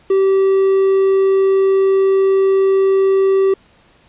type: tone with quantisation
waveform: triangle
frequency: 386.7 Hz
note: G4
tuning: 24 cents flat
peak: -8 dBFS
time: 0.1-3.54 s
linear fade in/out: 5 ms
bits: 6
effects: pink hiss -51 dBFS RMS until 4.08 s + resampled to 8000 Hz